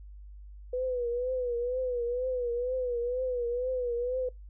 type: tone with vibrato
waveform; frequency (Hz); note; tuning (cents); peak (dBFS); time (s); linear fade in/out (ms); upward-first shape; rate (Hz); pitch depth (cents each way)
sine; 493.9; B4; 0; -28; 0.73-4.29; 5; triangle; 2.1; 88
effects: noise-tail reverb RT60 0.2 s tail -24 dB re dry + added 50 Hz sine -44 dBFS peak until 4.49 s